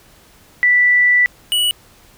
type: tone pair in turn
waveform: sine / square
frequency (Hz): 1970 / 2940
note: B6 / F#7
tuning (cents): -5 / -12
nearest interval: perfect fifth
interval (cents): 693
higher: second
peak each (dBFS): -9 / -14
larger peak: first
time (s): 0.63-1.26 / 1.52-1.71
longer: first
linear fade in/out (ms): 0
effects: pink hiss -48 dBFS RMS until 2.17 s